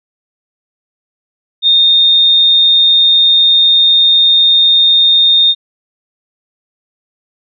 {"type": "tone", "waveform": "sine", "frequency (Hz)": 3664, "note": "A#7", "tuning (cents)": -31, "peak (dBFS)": -5, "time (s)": [1.62, 5.55], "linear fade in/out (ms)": 50, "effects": []}